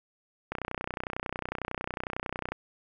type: click train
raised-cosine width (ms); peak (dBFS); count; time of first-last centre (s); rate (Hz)
0.5; -17; 63; 0.52-2.52; 31
effects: none